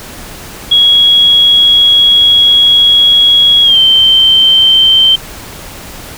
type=tone with pitch glide; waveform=sine; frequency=3322 to 3117 Hz; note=G#7 to G7; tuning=0 to -11 cents; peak=-3 dBFS; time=0.71-5.16 s; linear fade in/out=10 ms; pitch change=-111 cents; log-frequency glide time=3.63-3.78 s; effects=pink hiss -28 dBFS RMS until 6.17 s